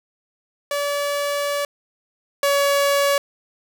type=tone pair in turn; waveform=sawtooth; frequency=574 / 564.8 Hz; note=D5 / C#5; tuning=-40 / +32 cents; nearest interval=unison; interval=28 cents; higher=first; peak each=-17 / -12 dBFS; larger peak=second; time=0.71-1.65 / 2.43-3.18 s; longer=first; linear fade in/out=2 ms; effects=none